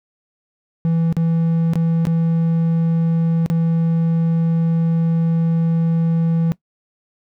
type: tone with dropouts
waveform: triangle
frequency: 165.2 Hz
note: E3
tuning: 4 cents sharp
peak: -12 dBFS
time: 0.85-6.52 s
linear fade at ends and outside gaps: 0 ms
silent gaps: 1.126-1.167 / 1.735-1.756 / 2.053-2.069 / 3.461-3.5 s
effects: noise-tail reverb RT60 0.1 s tail -19 dB re dry